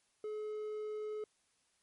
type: tone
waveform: triangle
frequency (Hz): 426.6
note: G#4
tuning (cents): +46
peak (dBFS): -36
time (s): 0.24-1.24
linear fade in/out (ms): 2
effects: white hiss -75 dBFS RMS until 1.82 s + MP3 48 kbps